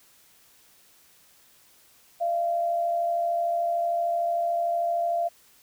sine tone pair together, 612 / 685.3 Hz, D#5 / F5, -29 / -33 cents, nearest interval major second, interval 196 cents, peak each -34 / -23 dBFS, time 2.2-5.29 s, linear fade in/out 20 ms, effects white hiss -58 dBFS RMS until 5.62 s

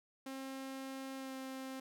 sawtooth tone with pitch glide, 267.2 to 264.1 Hz, C4 to C4, +36 to +16 cents, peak -39 dBFS, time 0.26-1.8 s, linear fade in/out 5 ms, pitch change -20 cents, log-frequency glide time 1.17-1.34 s, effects none

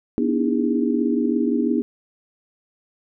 sine tone cluster, 243.1 / 288.7 / 314.8 / 331.7 / 407.9 Hz, B3 / D4 / D#4 / E4 / G#4, -27 / -30 / +20 / +11 / -31 cents, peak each -21 / -24 / -25 / -28 / -26 dBFS, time 0.18-1.82 s, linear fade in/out 0 ms, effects none

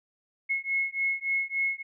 sine beating tone pair, 2174 / 2177.5 Hz, C#7 / C#7, -34 / -31 cents, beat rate 3.5 Hz, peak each -29 dBFS, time 0.49-1.83 s, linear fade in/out 20 ms, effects none

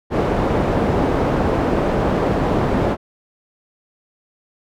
white low-pass noise, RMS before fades -18 dBFS, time 0.1-2.97 s, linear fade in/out 50 ms, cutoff 570 Hz, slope 12 dB/octave, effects none

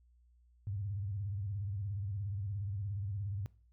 sine tone with vibrato, 99.7 Hz, G2, 30 cents sharp, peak -35 dBFS, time 0.67-3.46 s, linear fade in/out 0 ms, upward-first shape square, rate 17 Hz, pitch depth 100 cents each way, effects noise-tail reverb RT60 0.4 s tail -21 dB re dry + added 60 Hz sine -63 dBFS peak until 3.72 s

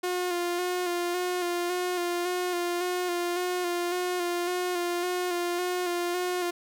sawtooth tone with vibrato, 355 Hz, F4, 28 cents sharp, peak -23 dBFS, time 0.03-6.51 s, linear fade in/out 10 ms, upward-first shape square, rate 1.8 Hz, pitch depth 26 cents each way, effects none

